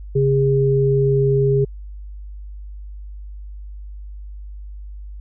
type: tone pair together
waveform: sine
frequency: 136.41 / 407.8 Hz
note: C#3 / G#4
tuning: -27 / -32 cents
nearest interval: octave + perfect fifth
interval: 1895 cents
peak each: -16 dBFS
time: 0.15-1.65 s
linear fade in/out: 10 ms
effects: added 50 Hz sine -31 dBFS peak until 5.2 s